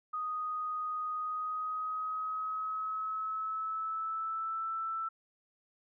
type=tone with pitch glide; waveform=sine; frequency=1244.5 to 1326.1 Hz; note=D#6 to E6; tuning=0 to +10 cents; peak=-33 dBFS; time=0.13-5.09 s; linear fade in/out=10 ms; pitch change=+110 cents; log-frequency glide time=1.16-4.69 s; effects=none